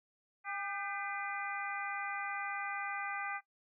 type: harmonic tone with a mistuned harmonic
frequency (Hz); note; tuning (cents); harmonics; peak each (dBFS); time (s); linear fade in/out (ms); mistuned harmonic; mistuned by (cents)
402.1; G4; +44; 2 / 3 / 4 / 5 / 6; -42 / -43 / -43 / -43 / -45; 0.44-3.41; 50; 4; -61
effects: noise-tail reverb RT60 0.1 s tail -18 dB re dry